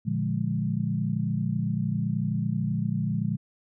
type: chord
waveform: sine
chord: Bb dominant seventh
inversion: none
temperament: equal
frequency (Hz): 116.54 / 146.83 / 174.61 / 207.7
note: Bb2 / D3 / F3 / Ab3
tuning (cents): 0 / 0 / 0 / 0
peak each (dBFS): -30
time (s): 0.05-3.37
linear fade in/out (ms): 20
effects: none